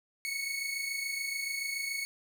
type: tone pair together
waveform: sawtooth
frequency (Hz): 2190 / 2217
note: C#7 / C#7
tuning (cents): -22 / 0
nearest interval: unison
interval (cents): 22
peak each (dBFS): -35 / -31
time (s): 0.25-2.05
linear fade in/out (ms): 0
effects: none